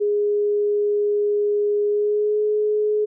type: tone with pitch glide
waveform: sine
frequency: 413.6 to 422.8 Hz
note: G#4 to G#4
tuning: -7 to +31 cents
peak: -17 dBFS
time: 0-3.06 s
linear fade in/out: 20 ms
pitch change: +38 cents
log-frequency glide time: 1.87-2.41 s
effects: none